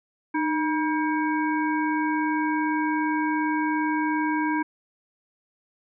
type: harmonic tone with a mistuned harmonic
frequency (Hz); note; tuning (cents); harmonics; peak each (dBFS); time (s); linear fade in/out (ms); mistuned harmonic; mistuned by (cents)
319.8; D#4; +48; 1 / 3 / 5 / 7; -24 / -27 / -31 / -35; 0.34-4.63; 10; 1; -75
effects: none